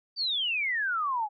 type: exponential sweep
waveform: sine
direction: down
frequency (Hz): 4699 to 809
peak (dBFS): -26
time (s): 0.16-1.29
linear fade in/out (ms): 50
effects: none